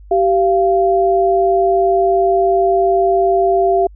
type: tone pair together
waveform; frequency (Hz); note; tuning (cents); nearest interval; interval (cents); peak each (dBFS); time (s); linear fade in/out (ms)
sine; 387.2 / 690; G4 / F5; -21 / -21; minor seventh; 1000; -13; 0.11-3.87; 5
effects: added 50 Hz sine -36 dBFS peak until 3.95 s